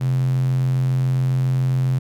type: tone with high-pass filter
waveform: square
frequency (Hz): 43.65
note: F1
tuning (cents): 0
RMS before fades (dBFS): -19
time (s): 0-1.99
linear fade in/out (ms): 10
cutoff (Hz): 130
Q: 8.9
effects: none